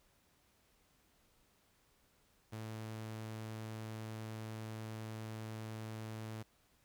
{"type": "tone", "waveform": "sawtooth", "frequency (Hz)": 110, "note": "A2", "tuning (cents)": 0, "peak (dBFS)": -39, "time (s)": [2.52, 6.43], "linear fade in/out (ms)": 10, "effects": ["pink hiss -72 dBFS RMS until 6.84 s"]}